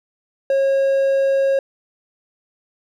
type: tone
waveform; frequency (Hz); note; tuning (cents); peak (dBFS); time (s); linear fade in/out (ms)
triangle; 544; C#5; -33; -12; 0.5-1.59; 2
effects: none